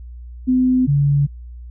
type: tone pair in turn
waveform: sine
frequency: 254.9 / 142.56 Hz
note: C4 / C#3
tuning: -45 / +49 cents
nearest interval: minor seventh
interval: 1006 cents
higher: first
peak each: -12 dBFS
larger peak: neither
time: 0.47-0.87 / 0.87-1.27 s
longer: neither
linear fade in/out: 20 ms
effects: added 60 Hz sine -32 dBFS peak until 1.7 s